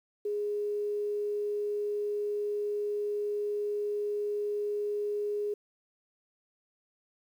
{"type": "tone", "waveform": "sine", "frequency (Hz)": 414.2, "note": "G#4", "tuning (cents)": -5, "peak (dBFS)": -29, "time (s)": [0.25, 5.54], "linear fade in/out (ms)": 5, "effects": ["10-bit"]}